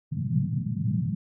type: band-pass noise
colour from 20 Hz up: pink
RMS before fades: -27 dBFS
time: 0.11-1.15 s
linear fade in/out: 10 ms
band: 110 to 200 Hz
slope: 48 dB/octave
effects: none